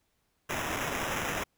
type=noise with sample-and-hold; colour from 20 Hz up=violet; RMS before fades=-33 dBFS; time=0.49-1.44 s; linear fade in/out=10 ms; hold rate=4410 Hz; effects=pink hiss -75 dBFS RMS until 1.57 s